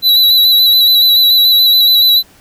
square tone with vibrato, 3951 Hz, B7, in tune, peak -6 dBFS, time 0.02-2.23 s, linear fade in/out 50 ms, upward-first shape square, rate 7 Hz, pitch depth 24 cents each way, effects pink hiss -45 dBFS RMS until 2.4 s

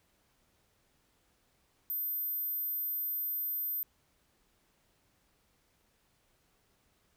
sine tone, 13640 Hz, G#9, 45 cents sharp, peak -32 dBFS, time 1.9-3.83 s, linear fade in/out 0 ms, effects pink hiss -72 dBFS RMS until 7.16 s

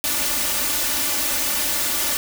white noise with comb filter, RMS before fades -22 dBFS, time 0.04-2.17 s, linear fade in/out 0 ms, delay 3.4 ms, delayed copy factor +0.75, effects none

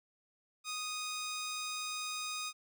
10% pulse tone, 1243 Hz, D#6, 2 cents flat, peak -29 dBFS, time 0.64-2.53 s, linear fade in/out 50 ms, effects none

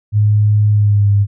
sine tone with pitch glide, 105.1 to 101.34 Hz, G#2 to G#2, +21 to -42 cents, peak -8 dBFS, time 0.12-1.27 s, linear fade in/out 50 ms, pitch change -63 cents, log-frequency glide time 0.7-1.1 s, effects none

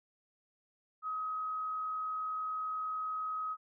sine tone with frequency modulation, 1267 Hz, D#6, 31 cents sharp, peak -34 dBFS, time 1.02-3.57 s, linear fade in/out 50 ms, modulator 49 Hz, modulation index 0.2, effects none

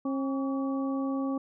harmonic tone with a mistuned harmonic, 270 Hz, C#4, 45 cents flat, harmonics 1 / 2 / 3 / 4, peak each -28 / -37 / -43 / -40 dBFS, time 0.05-1.38 s, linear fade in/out 5 ms, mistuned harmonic 4, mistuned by +86 cents, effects none

